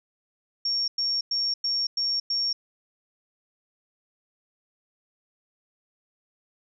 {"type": "tone bursts", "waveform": "sine", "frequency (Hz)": 5520, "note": "F8", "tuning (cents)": -21, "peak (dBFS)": -23, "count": 6, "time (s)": [0.65, 2.53], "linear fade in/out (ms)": 5, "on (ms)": 230, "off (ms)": 100, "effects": []}